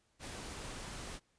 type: noise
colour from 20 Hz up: pink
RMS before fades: -45 dBFS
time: 0.19-1.2 s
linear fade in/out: 50 ms
effects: pink hiss -75 dBFS RMS until 1.38 s + resampled to 22050 Hz